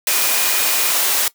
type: tone in noise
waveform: sine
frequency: 2453 Hz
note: D#7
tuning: 25 cents flat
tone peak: -26 dBFS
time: 0.07-0.91 s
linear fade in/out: 2 ms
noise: white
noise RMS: -17 dBFS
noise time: 0.07-1.28 s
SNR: -12 dB
effects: noise-tail reverb RT60 0.1 s tail -18 dB re dry + high-pass 400 Hz 12 dB/octave